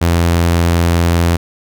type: tone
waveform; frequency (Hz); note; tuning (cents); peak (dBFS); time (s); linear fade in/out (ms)
sawtooth; 85.1; F2; -44; -6; 0.01-1.37; 10
effects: none